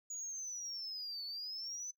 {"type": "linear two-way sweep", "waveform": "sine", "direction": "down then up", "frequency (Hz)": [6860, 4418, 6110], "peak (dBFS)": -39, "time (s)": [0.1, 1.91], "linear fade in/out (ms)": 5, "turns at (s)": 1.25, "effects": ["noise-tail reverb RT60 0.1 s tail -22 dB re dry", "tanh soft clip ceiling -38 dBFS"]}